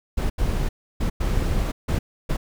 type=noise bursts at uneven times; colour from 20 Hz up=brown; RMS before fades=-22 dBFS; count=6; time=0.17-0.3 / 0.38-0.69 / 1-1.1 / 1.2-1.72 / 1.88-1.99 / 2.29-2.37 s; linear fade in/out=10 ms; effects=none